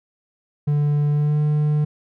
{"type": "tone with pitch glide", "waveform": "triangle", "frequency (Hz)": [146.83, 150], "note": ["D3", "D3"], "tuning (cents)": [0, 37], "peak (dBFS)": -14, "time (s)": [0.67, 1.85], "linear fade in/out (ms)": 10, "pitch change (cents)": 37, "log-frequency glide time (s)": [1.1, 1.4], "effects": []}